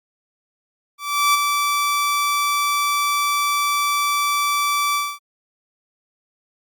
sawtooth tone with ADSR envelope, 1160 Hz, D6, 22 cents flat, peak -9 dBFS, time 0.98-5.19 s, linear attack 360 ms, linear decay 20 ms, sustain -5 dB, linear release 240 ms, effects Opus 48 kbps

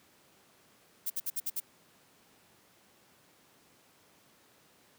violet noise bursts, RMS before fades -33 dBFS, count 6, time 1.06-1.602 s, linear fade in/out 10 ms, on 42 ms, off 58 ms, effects pink hiss -63 dBFS RMS until 4.98 s + high-pass 150 Hz 12 dB/octave

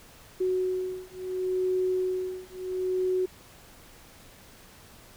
sine beating tone pair, 369.7 / 370.42 Hz, F#4 / F#4, -1 / +2 cents, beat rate 0.72 Hz, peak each -29 dBFS, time 0.4-3.26 s, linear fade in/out 10 ms, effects pink hiss -52 dBFS RMS until 5.16 s

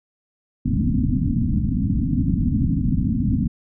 white low-pass noise, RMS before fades -20 dBFS, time 0.65-3.48 s, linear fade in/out 10 ms, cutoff 280 Hz, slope 96 dB/octave, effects none

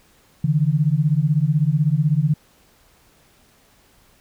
sine beating tone pair, 143 / 159 Hz, D3 / D#3, -46 / +38 cents, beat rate 16 Hz, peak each -18 dBFS, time 0.44-2.34 s, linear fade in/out 5 ms, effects pink hiss -56 dBFS RMS until 4.2 s

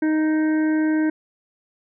harmonic tone, 311.1 Hz, D#4, in tune, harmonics 1 / 2 / 3 / 5 / 6 / 7, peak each -17 / -33 / -37 / -32 / -38 / -44 dBFS, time 0.02-1.1 s, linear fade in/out 5 ms, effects none

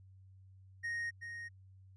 triangle tone with echo, 1864.7 Hz, A#6, in tune, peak -34 dBFS, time 0.83-1.11 s, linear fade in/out 20 ms, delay 380 ms, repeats 1, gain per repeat -7 dB, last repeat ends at 1.49 s, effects added 95 Hz sine -56 dBFS peak until 1.96 s + resampled to 22050 Hz

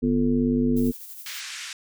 harmonic tone, 49 Hz, G1, in tune, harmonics 1 / 3 / 5 / 7 / 9, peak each -30 / -30 / -20 / -30 / -29 dBFS, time 0.02-0.92 s, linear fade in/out 20 ms
violet noise with tremolo, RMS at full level -39 dBFS, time 0.76-1.41 s, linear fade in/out 10 ms, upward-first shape sine, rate 12 Hz, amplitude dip 40%
pink band-pass noise, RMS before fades -36 dBFS, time 1.26-1.73 s, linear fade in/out 2 ms, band 1600 to 7900 Hz, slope 24 dB/octave
effects none

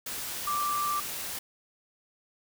sine tone in noise, 1174.7 Hz, D6, in tune, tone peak -27 dBFS, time 0.47-1 s, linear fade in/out 5 ms, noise white, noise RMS -36 dBFS, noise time 0.06-1.39 s, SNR +6 dB, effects none

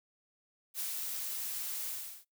blue noise with ADSR envelope, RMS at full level -36 dBFS, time 0.74-2.25 s, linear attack 57 ms, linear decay 91 ms, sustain -2 dB, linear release 370 ms, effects noise-tail reverb RT60 0.2 s tail -25 dB re dry

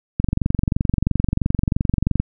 click train, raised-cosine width 5 ms, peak -5 dBFS, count 47, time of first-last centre 0.2-2.2 s, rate 23 Hz, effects none

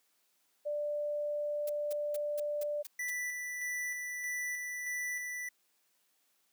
sine tone, 590 Hz, D5, 8 cents sharp, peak -32 dBFS, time 0.65-2.83 s, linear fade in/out 20 ms
blue noise bursts, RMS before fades -44 dBFS, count 7, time 1.67-3.105 s, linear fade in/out 5 ms, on 25 ms, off 210 ms
square tone with tremolo, 1975.5 Hz, B6, in tune, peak -35 dBFS, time 2.99-5.49 s, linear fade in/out 5 ms, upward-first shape square, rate 1.6 Hz, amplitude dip 30%
effects white hiss -74 dBFS RMS until 6.52 s + high-pass 200 Hz 12 dB/octave

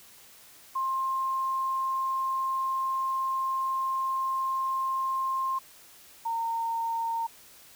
sine tone pair in turn, 1059 / 916.7 Hz, C6 / A#5, +21 / -29 cents, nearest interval major second, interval 250 cents, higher first, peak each -26 / -27 dBFS, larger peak first, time 0.75-5.59 / 6.25-7.27 s, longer first, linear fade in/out 10 ms, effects white hiss -53 dBFS RMS until 7.75 s

